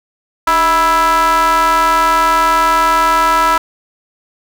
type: ring-modulated tone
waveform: square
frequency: 170 Hz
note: F3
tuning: 46 cents flat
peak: -7 dBFS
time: 0.47-3.58 s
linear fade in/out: 5 ms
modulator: 1150 Hz
effects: none